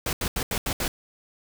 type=noise bursts at uneven times; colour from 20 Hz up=pink; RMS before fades=-27 dBFS; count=6; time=0.06-0.13 / 0.21-0.28 / 0.36-0.43 / 0.51-0.58 / 0.66-0.73 / 0.8-0.88 s; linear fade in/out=2 ms; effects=none